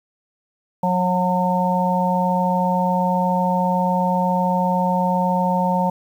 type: harmonic tone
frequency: 181.4 Hz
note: F#3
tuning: 34 cents flat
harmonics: 1 / 3 / 4 / 5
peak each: -20 / -24 / -26 / -20 dBFS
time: 0.83-5.9 s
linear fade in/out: 5 ms
effects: 8-bit